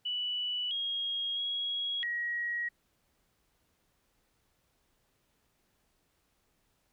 sine tone with pitch steps, 2960 / 3270 / 3313 / 1901 Hz, F#7 / G#7 / G#7 / A#6, 0 / -28 / -5 / +33 cents, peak -31 dBFS, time 0.05-2.69 s, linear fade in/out 10 ms, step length 660 ms, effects pink hiss -74 dBFS RMS until 6.92 s

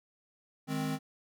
square chord, Ab major, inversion second, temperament equal, 155.56 / 207.7 / 261.6 Hz, Eb3 / Ab3 / C4, 0 / 0 / 0 cents, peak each -36 / -40 / -35 dBFS, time 0.67-0.99 s, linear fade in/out 50 ms, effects none

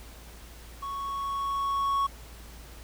triangle tone with level ramp, 1108.7 Hz, C#6, in tune, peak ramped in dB -31 to -21 dBFS, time 0.82-2.07 s, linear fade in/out 10 ms, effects added 57 Hz sine -46 dBFS peak until 2.83 s + pink hiss -50 dBFS RMS until 2.83 s

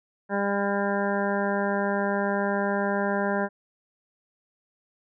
harmonic tone, 200.4 Hz, G3, 38 cents sharp, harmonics 1 / 2 / 3 / 4 / 5 / 7 / 8 / 9, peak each -28 / -30 / -29 / -32 / -34 / -36 / -33 / -39 dBFS, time 0.29-3.49 s, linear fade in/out 50 ms, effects none

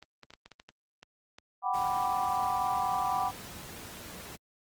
clicks, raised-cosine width 0.2 ms, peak -30 dBFS, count 10, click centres 0.026 / 0.233 / 0.305 / 0.337 / 0.46 / 0.517 / 0.599 / 0.69 / 1.03 / 1.385 s
sine chord, G major seventh, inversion third, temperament equal, 740 / 784 / 987.8 / 1174.7 Hz, F#5 / G5 / B5 / D6, 0 / 0 / 0 / 0 cents, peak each -32 / -33 / -32 / -34 dBFS, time 1.62-3.32 s, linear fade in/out 50 ms
pink noise, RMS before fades -44 dBFS, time 1.73-4.37 s, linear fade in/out 20 ms
effects high-pass 60 Hz 12 dB/octave + Opus 24 kbps

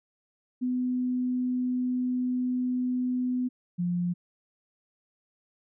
sine tone pair in turn, 250.9 / 175.93 Hz, B3 / F3, +28 / +13 cents, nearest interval tritone, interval 615 cents, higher first, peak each -25 dBFS, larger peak neither, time 0.61-3.49 / 3.78-4.14 s, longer first, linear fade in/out 20 ms, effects none

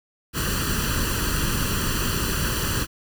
pink noise with comb filter, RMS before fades -24 dBFS, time 0.33-2.87 s, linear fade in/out 50 ms, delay 0.68 ms, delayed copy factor +0.8, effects none

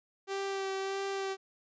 sawtooth tone with vibrato, 389.3 Hz, G4, 12 cents flat, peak -29 dBFS, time 0.27-1.37 s, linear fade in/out 50 ms, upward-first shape sine, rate 1.6 Hz, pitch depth 16 cents each way, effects resampled to 16000 Hz

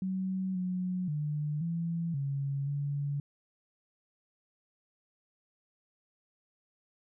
sine tone with pitch steps, 188.3 / 182.6 / 149.2 / 167.7 / 139.1 / 142.7 Hz, F#3 / F#3 / D3 / E3 / C#3 / D3, +31 / -23 / +28 / +30 / +6 / -49 cents, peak -30 dBFS, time 0.02-3.2 s, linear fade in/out 2 ms, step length 530 ms, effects none

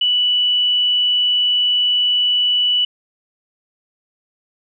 sine tone, 2960 Hz, F#7, in tune, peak -13 dBFS, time 0.01-2.85 s, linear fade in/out 5 ms, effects none

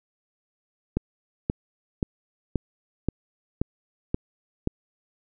click train, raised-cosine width 3 ms, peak -10 dBFS, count 8, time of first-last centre 0.97-4.674 s, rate 1.89 Hz, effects none

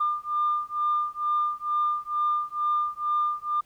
sine beating tone pair, 1200 / 1202.2 Hz, D6 / D6, +37 / +40 cents, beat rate 2.2 Hz, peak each -26 dBFS, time 0-3.61 s, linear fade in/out 10 ms, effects tanh soft clip ceiling -16 dBFS + pink hiss -63 dBFS RMS until 3.65 s

